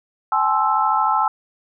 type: chord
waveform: sine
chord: A minor seventh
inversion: third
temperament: equal with one note detuned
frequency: 784 / 857.4 / 1046.5 / 1318.5 Hz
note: G5 / A5 / C6 / E6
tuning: 0 / -45 / 0 / 0 cents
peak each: -24 / -19 / -22 / -20 dBFS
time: 0.32-1.28 s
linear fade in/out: 2 ms
effects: none